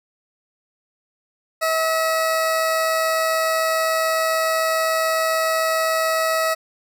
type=tone with amplitude modulation; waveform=20% pulse; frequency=644 Hz; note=E5; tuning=41 cents flat; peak=-12 dBFS; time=1.61-6.55 s; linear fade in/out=20 ms; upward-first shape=sine; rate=127 Hz; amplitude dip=25%; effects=none